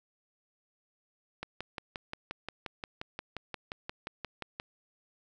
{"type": "click train", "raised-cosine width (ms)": 0.3, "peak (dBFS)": -21, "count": 19, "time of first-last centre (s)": [1.43, 4.599], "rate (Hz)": 5.68, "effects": []}